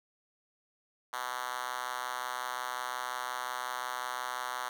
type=tone with high-pass filter; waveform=5% pulse; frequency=125.6 Hz; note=B2; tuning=30 cents sharp; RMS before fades=-37 dBFS; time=1.13-4.69 s; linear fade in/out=2 ms; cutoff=1000 Hz; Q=1.6; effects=none